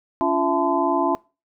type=tone cluster; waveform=sine; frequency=282.5 / 346.2 / 667 / 870 / 1022 Hz; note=C#4 / F4 / E5 / A5 / C6; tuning=+33 / -15 / +20 / -20 / -41 cents; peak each=-24 dBFS; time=0.21-1.15 s; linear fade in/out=0 ms; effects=noise-tail reverb RT60 0.3 s tail -23 dB re dry